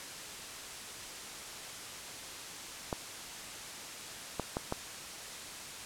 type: clicks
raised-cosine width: 1 ms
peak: -18 dBFS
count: 4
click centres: 2.928 / 4.397 / 4.569 / 4.724 s
effects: white hiss -44 dBFS RMS until 5.85 s + low-pass 9000 Hz 12 dB/octave